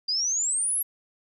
sine exponential sweep, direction up, 4758 to 11560 Hz, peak -23 dBFS, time 0.08-0.83 s, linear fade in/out 10 ms, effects none

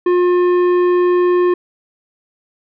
sine tone with tanh clipping, 356.6 Hz, F4, 36 cents sharp, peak -12 dBFS, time 0.06-1.54 s, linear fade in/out 5 ms, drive 11 dB, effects none

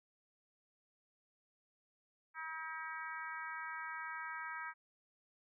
harmonic tone with a mistuned harmonic, 319.3 Hz, D#4, 45 cents sharp, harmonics 3 / 4 / 5 / 6 / 7, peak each -48 / -47 / -46 / -50 / -52 dBFS, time 2.34-4.74 s, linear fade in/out 50 ms, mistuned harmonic 7, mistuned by +15 cents, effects none

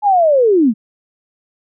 sine linear sweep, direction down, 854 to 199.9 Hz, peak -8 dBFS, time 0.02-0.74 s, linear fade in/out 50 ms, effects none

